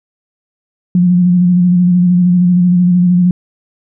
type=tone with vibrato; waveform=sine; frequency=178.2 Hz; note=F3; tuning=35 cents sharp; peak=-6 dBFS; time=0.95-3.31 s; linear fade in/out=2 ms; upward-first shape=square; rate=13 Hz; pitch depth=27 cents each way; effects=none